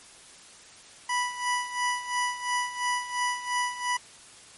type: tone with tremolo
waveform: 25% pulse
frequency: 984 Hz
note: B5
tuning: 7 cents flat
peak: -20 dBFS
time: 1.09-3.97 s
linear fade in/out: 5 ms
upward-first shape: sine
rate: 2.9 Hz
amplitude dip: 75%
effects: white hiss -50 dBFS RMS until 4.57 s + MP3 48 kbps